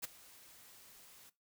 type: noise with ADSR envelope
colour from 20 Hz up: white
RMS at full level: -38 dBFS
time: 0.02-1.3 s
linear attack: 22 ms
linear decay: 15 ms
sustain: -21 dB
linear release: 10 ms
effects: noise-tail reverb RT60 0.2 s tail -18 dB re dry